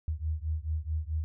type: beating tone pair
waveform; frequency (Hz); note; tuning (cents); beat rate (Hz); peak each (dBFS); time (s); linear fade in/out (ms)
sine; 76.4 / 81; D#2 / E2; -31 / -30; 4.6; -32 / -33; 0.08-1.24; 0
effects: none